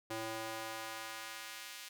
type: tone with high-pass filter sweep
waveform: square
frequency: 111.5 Hz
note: A2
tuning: 23 cents sharp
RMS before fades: -44 dBFS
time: 0.1-1.89 s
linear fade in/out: 10 ms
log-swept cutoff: 350 to 2700 Hz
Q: 0.76
effects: none